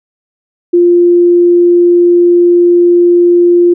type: tone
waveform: sine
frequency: 349.2 Hz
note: F4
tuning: in tune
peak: -3 dBFS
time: 0.73-3.74 s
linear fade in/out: 10 ms
effects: none